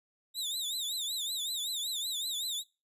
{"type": "tone with vibrato", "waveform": "sawtooth", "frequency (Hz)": 3729, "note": "A#7", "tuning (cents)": 0, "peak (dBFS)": -30, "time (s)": [0.34, 2.64], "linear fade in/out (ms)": 50, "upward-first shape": "triangle", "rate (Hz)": 5.3, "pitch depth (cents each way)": 170, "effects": ["noise-tail reverb RT60 0.3 s tail -24 dB re dry", "resampled to 32000 Hz"]}